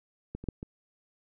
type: clicks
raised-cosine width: 3 ms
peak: -23 / -29 / -17 / -25 dBFS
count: 4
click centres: 0.35 / 0.44 / 0.487 / 0.629 s
effects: none